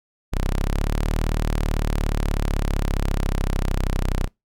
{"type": "exponential two-way sweep", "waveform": "sawtooth", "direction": "up then down", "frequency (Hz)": [31.4, 38.89, 31.4], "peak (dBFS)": -16, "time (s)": [0.32, 4.28], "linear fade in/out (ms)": 20, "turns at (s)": 1.17, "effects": ["noise-tail reverb RT60 0.2 s tail -24 dB re dry"]}